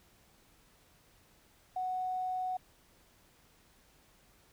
triangle tone with tanh clipping, 740 Hz, F#5, in tune, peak -32 dBFS, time 1.76-2.57 s, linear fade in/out 5 ms, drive 3 dB, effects pink hiss -65 dBFS RMS until 4.52 s

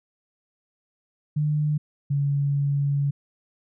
sine tone pair in turn, 150 / 141.58 Hz, D3 / C#3, +37 / +37 cents, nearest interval minor second, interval 100 cents, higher first, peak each -20 dBFS, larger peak neither, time 1.36-1.78 / 2.1-3.11 s, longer second, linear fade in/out 10 ms, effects none

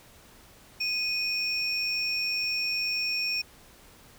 triangle tone pair together, 2489 / 5451 Hz, D#7 / F8, 0 / -43 cents, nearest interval octave + major second, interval 1357 cents, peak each -28 dBFS, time 0.8-3.42 s, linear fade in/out 10 ms, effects pink hiss -54 dBFS RMS until 4.18 s

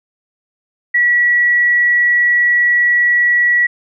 sine tone, 1935 Hz, B6, 36 cents flat, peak -9 dBFS, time 0.94-3.67 s, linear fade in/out 10 ms, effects none

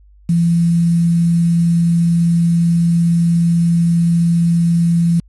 sine tone with quantisation, 169.3 Hz, E3, 46 cents sharp, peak -10 dBFS, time 0.29-5.2 s, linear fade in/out 5 ms, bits 6, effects added 50 Hz sine -43 dBFS peak until 5.28 s + AAC 32 kbps

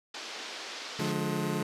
white band-pass noise, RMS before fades -41 dBFS, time 0.14-1.12 s, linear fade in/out 5 ms, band 270 to 5300 Hz, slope 24 dB/octave
25% pulse chord, D diminished, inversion none, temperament just, 146.83 / 176.2 / 211.4 Hz, D3 / F3 / Ab3, 0 / +16 / +31 cents, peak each -30 dBFS, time 0.99-1.63 s, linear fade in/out 5 ms
effects resampled to 32000 Hz

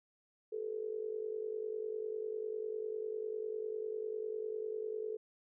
sine tone with amplitude modulation, 434.4 Hz, A4, 22 cents flat, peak -33 dBFS, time 0.52-5.17 s, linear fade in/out 10 ms, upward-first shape sine, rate 50 Hz, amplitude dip 80%, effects none

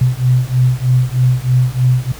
sine beating tone pair, 124.9 / 128.1 Hz, B2 / C3, +20 / -36 cents, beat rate 3.2 Hz, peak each -13 dBFS, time 0.01-2.12 s, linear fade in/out 5 ms, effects added 60 Hz sine -37 dBFS peak until 2.19 s + pink hiss -35 dBFS RMS until 2.19 s

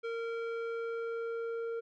square tone with low-pass filter sweep, 460.8 Hz, A#4, 20 cents flat, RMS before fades -37 dBFS, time 0.03-1.81 s, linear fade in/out 20 ms, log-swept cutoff 2400 to 1000 Hz, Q 1.1, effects none

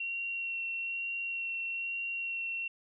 sine tone with vibrato, 2735 Hz, F7, 37 cents flat, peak -33 dBFS, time 0-2.68 s, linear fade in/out 5 ms, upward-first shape sine, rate 1.1 Hz, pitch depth 11 cents each way, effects none

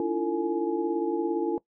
sine tone cluster, 290.1 / 324.4 / 341.9 / 450.8 / 842 Hz, D4 / E4 / F4 / A4 / G#5, -21 / -28 / -37 / +42 / +24 cents, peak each -33 / -34 / -27 / -30 / -36 dBFS, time 0-1.58 s, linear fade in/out 2 ms, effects noise-tail reverb RT60 0.1 s tail -20 dB re dry

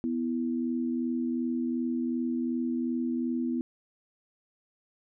sine tone pair together, 246.9 / 329.6 Hz, B3 / E4, 0 / 0 cents, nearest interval perfect fourth, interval 500 cents, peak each -28 / -33 dBFS, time 0.04-3.61 s, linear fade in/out 0 ms, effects none

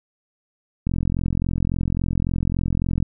click train, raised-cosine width 5 ms, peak -10 dBFS, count 95, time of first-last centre 0.87-3.026 s, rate 43.6 Hz, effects none

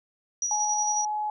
sine tone with tremolo, 5810 Hz, F#8, 32 cents flat, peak -24 dBFS, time 0.42-1.05 s, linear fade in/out 2 ms, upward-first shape square, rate 11 Hz, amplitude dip 35%
sine tone, 846 Hz, G#5, 32 cents sharp, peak -26 dBFS, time 0.51-1.3 s, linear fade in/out 2 ms
effects none

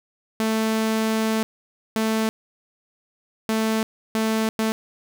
sawtooth tone bursts at uneven times, 220.7 Hz, A3, 5 cents sharp, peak -16 dBFS, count 5, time 0.4-1.43 / 1.96-2.29 / 3.49-3.83 / 4.15-4.49 / 4.59-4.72 s, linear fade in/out 0 ms, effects none

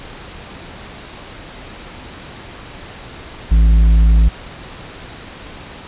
sine tone with tanh clipping, 54.7 Hz, A1, 9 cents flat, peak -8 dBFS, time 3.51-4.29 s, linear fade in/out 10 ms, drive 7 dB, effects pink hiss -34 dBFS RMS until 5.87 s + resampled to 8000 Hz

